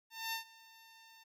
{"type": "tone with ADSR envelope", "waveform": "10% pulse", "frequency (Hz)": 902, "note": "A5", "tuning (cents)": 43, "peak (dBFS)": -27, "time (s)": [0.1, 1.24], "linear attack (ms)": 230, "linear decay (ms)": 110, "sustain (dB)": -22, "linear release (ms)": 14, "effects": []}